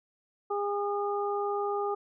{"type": "harmonic tone", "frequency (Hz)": 407.1, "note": "G#4", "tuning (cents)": -35, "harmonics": [1, 2, 3], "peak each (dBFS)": [-30, -33, -35], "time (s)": [0.5, 1.95], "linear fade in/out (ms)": 10, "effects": []}